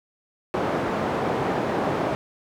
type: band-pass noise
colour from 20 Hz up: white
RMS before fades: -25 dBFS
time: 0.54-2.15 s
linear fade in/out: 0 ms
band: 130 to 740 Hz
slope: 12 dB/octave
effects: none